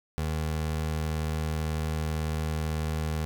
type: tone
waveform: 25% pulse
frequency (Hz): 78.1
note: D#2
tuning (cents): +7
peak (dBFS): -24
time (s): 0.18-3.25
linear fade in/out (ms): 0
effects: none